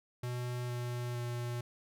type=tone with pitch steps; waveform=square; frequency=123 / 121.8 / 120.61 Hz; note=B2 / B2 / B2; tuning=-7 / -24 / -41 cents; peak=-36 dBFS; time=0.23-1.61 s; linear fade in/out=5 ms; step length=460 ms; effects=none